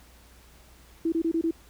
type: tone bursts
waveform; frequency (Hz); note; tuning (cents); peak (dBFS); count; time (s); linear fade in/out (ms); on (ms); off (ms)
sine; 329; E4; -3; -22; 5; 1.05-1.51; 5; 72; 25
effects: added 60 Hz sine -54 dBFS peak until 1.69 s + pink hiss -56 dBFS RMS until 1.69 s